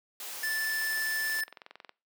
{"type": "noise", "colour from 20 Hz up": "white", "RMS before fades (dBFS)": -40, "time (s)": [0.2, 1.41], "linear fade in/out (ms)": 2}
{"type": "tone", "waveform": "square", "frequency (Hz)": 1754, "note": "A6", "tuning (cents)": -6, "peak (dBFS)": -30, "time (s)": [0.43, 1.44], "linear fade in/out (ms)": 5}
{"type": "click train", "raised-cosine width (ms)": 0.3, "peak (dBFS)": -29, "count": 22, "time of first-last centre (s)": [0.93, 1.893], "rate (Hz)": 21.8}
{"effects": ["noise-tail reverb RT60 0.3 s tail -22 dB re dry", "high-pass 400 Hz 12 dB/octave"]}